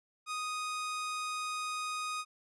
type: tone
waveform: sawtooth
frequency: 1244.5 Hz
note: D#6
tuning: in tune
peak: -31 dBFS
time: 0.26-2.25 s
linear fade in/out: 50 ms
effects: resampled to 24000 Hz